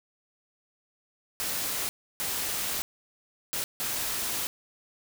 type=noise bursts at uneven times; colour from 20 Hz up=white; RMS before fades=-31 dBFS; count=4; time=1.4-1.89 / 2.2-2.82 / 3.53-3.64 / 3.8-4.47 s; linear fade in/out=0 ms; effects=none